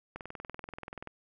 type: click train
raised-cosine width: 0.5 ms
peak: -26 dBFS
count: 20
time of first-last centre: 0.16-1.073 s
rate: 20.8 Hz
effects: none